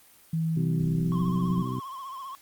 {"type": "tone with pitch glide", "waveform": "sine", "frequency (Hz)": [162.1, 177.8], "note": ["E3", "F3"], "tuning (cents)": [-29, 31], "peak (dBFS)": -24, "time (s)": [0.33, 1.63], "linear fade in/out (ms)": 5, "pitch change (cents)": 160, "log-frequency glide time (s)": [0.95, 1.26]}
{"type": "harmonic tone", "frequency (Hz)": 63.7, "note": "C2", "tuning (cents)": -46, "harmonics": [2, 3, 4, 5, 6], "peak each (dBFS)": [-31, -36, -35, -41, -40], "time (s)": [0.56, 1.8], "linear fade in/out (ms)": 10}
{"type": "tone with vibrato", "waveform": "triangle", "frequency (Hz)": 1071, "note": "C6", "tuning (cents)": 40, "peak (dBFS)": -34, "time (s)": [1.12, 2.35], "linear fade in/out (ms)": 0, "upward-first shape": "triangle", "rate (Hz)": 15, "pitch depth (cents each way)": 87}
{"effects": ["white hiss -56 dBFS RMS until 2.41 s", "Opus 32 kbps"]}